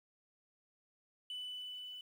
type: tone with level ramp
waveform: sine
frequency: 2990 Hz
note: F#7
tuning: 17 cents sharp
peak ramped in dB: -38 to -45 dBFS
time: 1.3-2.01 s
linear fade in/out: 2 ms
effects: tanh soft clip ceiling -39 dBFS + 11-bit